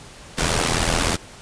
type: noise with amplitude modulation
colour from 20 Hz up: pink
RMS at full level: -17 dBFS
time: 0.37-1.17 s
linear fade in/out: 20 ms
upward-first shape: sine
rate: 83.1 Hz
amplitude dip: 75%
effects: pink hiss -42 dBFS RMS until 1.41 s + resampled to 22050 Hz